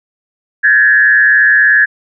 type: tone with frequency modulation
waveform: sine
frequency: 1694 Hz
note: G#6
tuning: 34 cents sharp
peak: -5 dBFS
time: 0.63-1.86 s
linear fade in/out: 20 ms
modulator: 123 Hz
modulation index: 0.84
effects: none